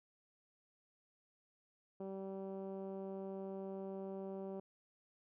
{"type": "tone with low-pass filter", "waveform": "10% pulse", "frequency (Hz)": 193.1, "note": "G3", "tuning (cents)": -26, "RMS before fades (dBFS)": -45, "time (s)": [2, 4.6], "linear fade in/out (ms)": 5, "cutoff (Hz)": 480, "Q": 1.2, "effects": []}